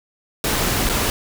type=noise with dropouts; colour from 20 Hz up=pink; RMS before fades=-20 dBFS; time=0.44-1.1 s; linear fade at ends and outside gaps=1 ms; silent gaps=0.891-0.896 s; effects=none